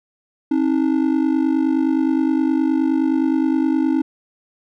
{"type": "ring-modulated tone", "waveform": "triangle", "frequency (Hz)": 292.2, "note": "D4", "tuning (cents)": -9, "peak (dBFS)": -10, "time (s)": [0.51, 4.02], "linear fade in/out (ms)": 2, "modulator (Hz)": 24.8, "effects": []}